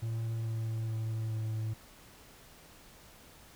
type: tone with pitch steps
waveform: triangle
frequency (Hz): 113.5 / 112.33 / 111.16 / 110.01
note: A#2 / A2 / A2 / A2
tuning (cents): -46 / +36 / +18 / 0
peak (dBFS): -30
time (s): 0.02-1.74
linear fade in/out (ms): 10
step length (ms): 430
effects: pink hiss -56 dBFS RMS until 3.55 s